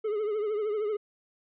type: tone with vibrato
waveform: triangle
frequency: 423.7 Hz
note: G#4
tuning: 35 cents sharp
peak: -25 dBFS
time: 0.04-0.97 s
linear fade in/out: 10 ms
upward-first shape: triangle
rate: 13 Hz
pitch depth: 84 cents each way
effects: resampled to 8000 Hz